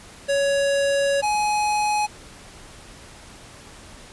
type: tone pair in turn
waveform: square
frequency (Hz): 559 / 840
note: C#5 / G#5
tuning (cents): +14 / +19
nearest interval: perfect fifth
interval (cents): 705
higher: second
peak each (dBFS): -19 / -20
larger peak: first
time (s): 0.28-1.22 / 1.22-2.07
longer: first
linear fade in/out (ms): 20
effects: pink hiss -44 dBFS RMS until 4.12 s + resampled to 24000 Hz